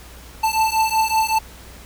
square beating tone pair, 880 / 885.3 Hz, A5 / A5, 0 / +10 cents, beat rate 5.3 Hz, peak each -20 dBFS, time 0.43-1.39 s, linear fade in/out 10 ms, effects added 60 Hz sine -42 dBFS peak until 1.85 s + pink hiss -43 dBFS RMS until 1.85 s

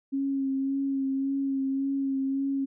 sine tone with vibrato, 271.8 Hz, C#4, 34 cents flat, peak -25 dBFS, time 0.12-2.66 s, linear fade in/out 20 ms, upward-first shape sine, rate 1.8 Hz, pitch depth 21 cents each way, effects none

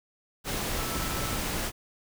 sine tone in noise, 1318.5 Hz, E6, in tune, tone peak -40 dBFS, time 0.74-1.39 s, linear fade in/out 50 ms, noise pink, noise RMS -31 dBFS, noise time 0.44-1.72 s, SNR -12 dB, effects none

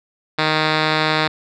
5% pulse tone with low-pass filter, 155.56 Hz, D#3, in tune, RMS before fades -18 dBFS, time 0.38-1.28 s, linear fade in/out 10 ms, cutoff 3500 Hz, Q 4.7, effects none

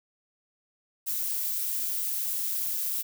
violet noise with amplitude modulation, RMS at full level -28 dBFS, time 1.06-3.03 s, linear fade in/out 20 ms, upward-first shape sine, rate 192 Hz, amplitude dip 45%, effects none

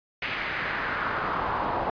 brown noise with band-pass filter sweep, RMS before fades -29 dBFS, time 0.22-1.9 s, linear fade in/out 2 ms, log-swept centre 2300 to 860 Hz, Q 2.5, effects resampled to 11025 Hz

